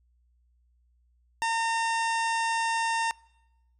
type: harmonic tone with a mistuned harmonic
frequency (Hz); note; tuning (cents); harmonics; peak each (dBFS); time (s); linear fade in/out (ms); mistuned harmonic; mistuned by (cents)
912; A#5; -38; 1 / 2 / 3 / 4 / 5 / 6 / 7 / 8 / 9 / 10; -26 / -31 / -35 / -41 / -44 / -42 / -44 / -48 / -46 / -45; 1.42-3.11; 0; 5; +90
effects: noise-tail reverb RT60 0.9 s tail -24 dB re dry + added 60 Hz sine -63 dBFS peak until 3.79 s

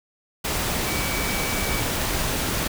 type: tone in noise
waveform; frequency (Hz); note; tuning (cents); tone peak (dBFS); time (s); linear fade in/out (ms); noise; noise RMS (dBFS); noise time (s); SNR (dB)
sine; 2287; D7; -47; -31; 0.86-1.81; 10; pink; -25; 0.44-2.68; -9
effects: none

